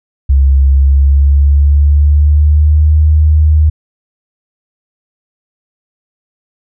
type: tone with pitch glide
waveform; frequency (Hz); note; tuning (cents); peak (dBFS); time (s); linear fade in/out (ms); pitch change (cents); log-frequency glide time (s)
sine; 68 to 76.77; C#2 to D#2; -33 to -23; -4; 0.29-3.7; 10; +210; 0.7-2.97
effects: none